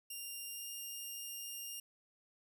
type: tone with pitch glide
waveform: 5% pulse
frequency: 2794 to 2813 Hz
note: F7 to F7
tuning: 0 to +12 cents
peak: -35 dBFS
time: 0.1-1.8 s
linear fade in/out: 5 ms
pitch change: +12 cents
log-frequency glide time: 0.45-0.69 s
effects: none